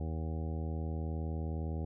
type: harmonic tone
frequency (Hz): 79.8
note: D#2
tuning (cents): +44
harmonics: 1 / 2 / 3 / 4 / 5 / 6 / 7 / 9 / 10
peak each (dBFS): -35 / -41 / -45 / -47 / -49 / -51 / -52 / -54 / -55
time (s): 0-1.85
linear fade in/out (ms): 5
effects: none